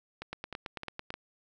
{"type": "two click trains", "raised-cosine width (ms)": 0.3, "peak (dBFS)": [-21, -23], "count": [8, 4], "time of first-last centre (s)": [[0.33, 1.104], [0.22, 1.14]], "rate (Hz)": [9.04, 3.26], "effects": []}